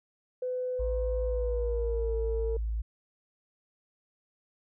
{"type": "tone with pitch glide", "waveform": "sine", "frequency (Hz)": [504, 451.6], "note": ["B4", "A4"], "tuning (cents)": [35, 45], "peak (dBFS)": -29, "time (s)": [0.42, 2.57], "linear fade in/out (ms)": 5, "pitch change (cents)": -190, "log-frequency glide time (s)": [1.24, 2.16]}
{"type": "tone", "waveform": "sine", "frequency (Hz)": 54.9, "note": "A1", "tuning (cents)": -3, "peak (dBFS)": -28, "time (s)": [0.79, 2.82], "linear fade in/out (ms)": 10}
{"effects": ["tanh soft clip ceiling -21 dBFS"]}